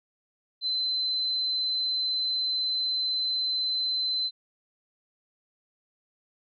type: tone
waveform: sine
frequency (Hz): 4059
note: B7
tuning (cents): +47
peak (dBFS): -25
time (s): 0.61-4.31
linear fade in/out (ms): 50
effects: none